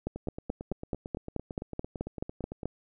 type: two click trains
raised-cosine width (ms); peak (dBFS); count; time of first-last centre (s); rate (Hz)
2; -24 / -18; 23 / 13; 0.16-2.632 / 0.07-2.656; 8.9 / 4.64
effects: none